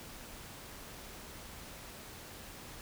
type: silence
effects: pink hiss -49 dBFS RMS until 2.81 s